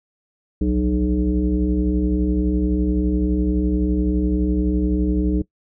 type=tone with frequency modulation; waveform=sine; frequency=185.9 Hz; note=F#3; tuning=8 cents sharp; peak=-16 dBFS; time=0.61-5.42 s; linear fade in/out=5 ms; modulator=120 Hz; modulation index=1.5; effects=noise-tail reverb RT60 0.1 s tail -21 dB re dry